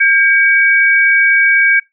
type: tone pair together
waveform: sine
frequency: 1602 / 2266 Hz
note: G6 / C#7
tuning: +37 / +37 cents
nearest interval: tritone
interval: 600 cents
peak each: -10 dBFS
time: 0-1.8 s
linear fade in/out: 10 ms
effects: noise-tail reverb RT60 0.2 s tail -22 dB re dry